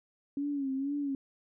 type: tone with vibrato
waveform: sine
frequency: 277.2 Hz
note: C#4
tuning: in tune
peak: -30 dBFS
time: 0.37-1.15 s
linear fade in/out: 2 ms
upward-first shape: sine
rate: 2.1 Hz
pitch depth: 76 cents each way
effects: none